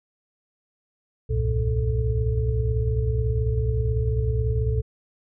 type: tone cluster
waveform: sine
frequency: 62.6 / 72.6 / 98.4 / 116.7 / 437.3 Hz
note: B1 / D2 / G2 / A#2 / A4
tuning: +24 / -19 / +7 / +2 / -11 cents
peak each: -24 / -31 / -31 / -24 / -30 dBFS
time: 1.29-4.82 s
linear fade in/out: 20 ms
effects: none